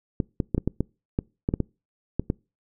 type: clicks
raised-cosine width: 3 ms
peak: -10 dBFS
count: 12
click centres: 0.202 / 0.402 / 0.547 / 0.58 / 0.676 / 0.806 / 1.189 / 1.489 / 1.539 / 1.603 / 2.196 / 2.301 s
effects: noise-tail reverb RT60 0.3 s tail -26 dB re dry